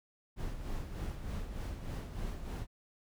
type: noise with tremolo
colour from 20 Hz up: brown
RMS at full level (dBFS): -37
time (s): 0.36-2.67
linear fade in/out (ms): 50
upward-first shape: sine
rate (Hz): 3.3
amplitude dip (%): 55
effects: none